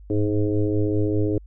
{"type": "tone with frequency modulation", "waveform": "sine", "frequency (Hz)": 207.5, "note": "G#3", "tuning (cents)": -1, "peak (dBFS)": -18, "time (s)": [0.1, 1.38], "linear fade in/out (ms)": 2, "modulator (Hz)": 105, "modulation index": 2.4, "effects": ["added 50 Hz sine -41 dBFS peak until 1.46 s"]}